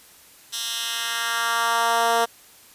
10% pulse tone with high-pass filter sweep, 231.7 Hz, A#3, 10 cents flat, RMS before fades -23 dBFS, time 0.52-2.26 s, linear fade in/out 20 ms, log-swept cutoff 4100 to 530 Hz, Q 1.4, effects white hiss -50 dBFS RMS until 2.74 s + resampled to 32000 Hz

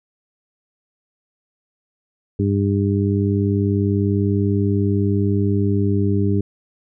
harmonic tone, 100.1 Hz, G2, 37 cents sharp, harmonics 1 / 2 / 3 / 4, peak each -18 / -21 / -23 / -24 dBFS, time 2.39-6.41 s, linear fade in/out 5 ms, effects none

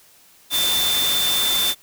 sine tone in noise, 3551 Hz, A7, 15 cents sharp, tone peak -19 dBFS, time 0.5-1.75 s, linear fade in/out 50 ms, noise white, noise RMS -23 dBFS, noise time 0.5-1.75 s, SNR +1 dB, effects white hiss -52 dBFS RMS until 1.82 s

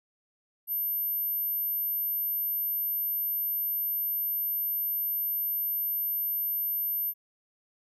sine tone, 13000 Hz, G#9, 38 cents flat, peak -27 dBFS, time 0.67-7.14 s, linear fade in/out 50 ms, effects none

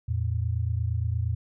sine tone pair together, 84.9 / 113.5 Hz, F2 / A#2, -48 / -46 cents, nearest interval perfect fourth, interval 502 cents, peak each -27 dBFS, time 0.08-1.35 s, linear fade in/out 10 ms, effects none

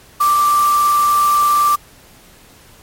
sine tone in noise, 1174.7 Hz, D6, in tune, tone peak -10 dBFS, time 0.2-1.76 s, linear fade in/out 10 ms, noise white, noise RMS -26 dBFS, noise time 0.2-1.76 s, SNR +13 dB, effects pink hiss -45 dBFS RMS until 2.82 s + MP3 64 kbps

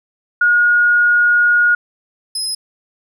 sine / 30% pulse tone pair in turn, 1439 / 5096 Hz, F#6 / D#8, -49 / +41 cents, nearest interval octave + minor seventh, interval 2190 cents, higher second, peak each -9 / -15 dBFS, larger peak first, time 0.41-1.75 / 2.35-2.55 s, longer first, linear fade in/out 5 ms, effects none

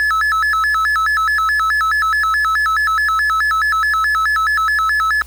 triangle tone with vibrato, 1494 Hz, F#6, 16 cents sharp, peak -11 dBFS, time 0-5.22 s, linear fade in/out 0 ms, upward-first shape square, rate 4.7 Hz, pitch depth 240 cents each way, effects added 60 Hz sine -35 dBFS peak until 5.26 s + white hiss -44 dBFS RMS until 5.26 s

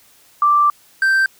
sine / triangle tone pair in turn, 1174.7 / 1563.6 Hz, D6 / G6, 0 / -5 cents, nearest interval perfect fourth, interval 495 cents, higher second, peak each -10 dBFS, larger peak neither, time 0.42-0.7 / 1.02-1.26 s, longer first, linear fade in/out 2 ms, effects white hiss -51 dBFS RMS until 1.39 s

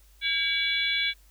harmonic tone with a mistuned harmonic, 570 Hz, C#5, 48 cents sharp, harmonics 3 / 4 / 5 / 6 / 7, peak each -33 / -27 / -39 / -28 / -33 dBFS, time 0.21-1.14 s, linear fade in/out 50 ms, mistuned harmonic 3, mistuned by -94 cents, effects added 50 Hz sine -54 dBFS peak until 1.3 s + white hiss -62 dBFS RMS until 1.3 s

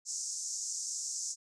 white band-pass noise, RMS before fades -38 dBFS, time 0.05-1.36 s, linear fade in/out 50 ms, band 5600 to 7600 Hz, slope 48 dB/octave, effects none

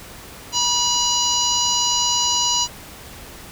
harmonic tone with a mistuned harmonic, 970 Hz, B5, 31 cents flat, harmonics 1 / 3 / 4 / 5 / 6 / 7, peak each -24 / -24 / -24 / -24 / -24 / -24 dBFS, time 0.52-2.68 s, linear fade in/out 50 ms, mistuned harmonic 4, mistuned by +61 cents, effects pink hiss -39 dBFS RMS until 3.51 s

